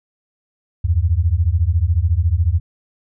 sine beating tone pair, 77.78 / 91.78 Hz, D#2 / F#2, 0 / -14 cents, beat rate 14 Hz, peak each -16 dBFS, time 0.84-2.6 s, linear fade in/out 10 ms, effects none

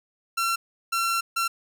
sawtooth tone bursts at uneven times, 1358 Hz, F6, 49 cents flat, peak -19 dBFS, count 3, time 0.37-0.56 / 0.92-1.21 / 1.36-1.48 s, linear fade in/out 10 ms, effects none

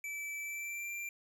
square tone with pitch glide, 2314 to 2367 Hz, D7 to D7, -26 to +13 cents, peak -39 dBFS, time 0.04-1.09 s, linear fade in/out 2 ms, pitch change +39 cents, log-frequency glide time 0.41-0.92 s, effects none

